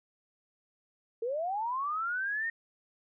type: linear sweep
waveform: sine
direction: up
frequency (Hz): 440 to 1864.7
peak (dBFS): -30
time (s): 1.22-2.5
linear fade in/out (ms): 5
effects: none